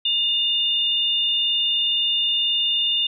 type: tone pair together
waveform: sine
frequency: 2842 / 3581 Hz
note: F7 / A7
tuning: +30 / +30 cents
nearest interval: major third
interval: 400 cents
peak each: -21 dBFS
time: 0.05-3.07 s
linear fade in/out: 5 ms
effects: none